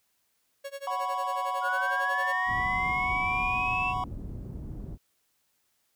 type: tone with tremolo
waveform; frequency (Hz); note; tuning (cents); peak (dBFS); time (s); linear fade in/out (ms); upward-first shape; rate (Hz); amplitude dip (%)
45% pulse; 554.4; C#5; 0; -34; 0.64-2.33; 10; sine; 11; 95
type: chord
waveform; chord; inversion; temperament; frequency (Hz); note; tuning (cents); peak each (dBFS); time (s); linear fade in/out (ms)
triangle; F# suspended fourth; none; equal; 740 / 987.8 / 1108.7; F#5 / B5 / C#6; 0 / 0 / 0; -31; 0.87-4.04; 2
type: linear sweep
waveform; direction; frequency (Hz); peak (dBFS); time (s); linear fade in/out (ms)
sine; up; 1414 to 2692; -28; 1.61-3.94; 50
type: low-pass noise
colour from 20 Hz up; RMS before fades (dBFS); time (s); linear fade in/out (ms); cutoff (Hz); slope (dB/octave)
pink; -38; 2.46-4.98; 50; 240; 12
effects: white hiss -73 dBFS RMS until 5.95 s